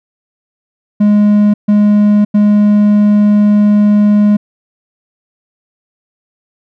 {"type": "tone bursts at uneven times", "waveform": "triangle", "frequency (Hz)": 207.7, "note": "G#3", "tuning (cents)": 0, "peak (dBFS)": -3, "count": 3, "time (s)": [[1, 1.54], [1.68, 2.25], [2.34, 4.37]], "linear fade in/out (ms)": 10, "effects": []}